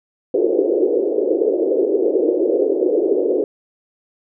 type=band-pass noise; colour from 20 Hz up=white; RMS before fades=-17 dBFS; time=0.34-3.44 s; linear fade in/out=2 ms; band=330 to 490 Hz; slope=48 dB/octave; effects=none